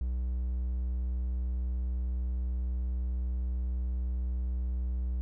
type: tone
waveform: triangle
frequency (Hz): 61.9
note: B1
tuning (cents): +5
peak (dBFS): -27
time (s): 0.01-5.21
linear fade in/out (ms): 0
effects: none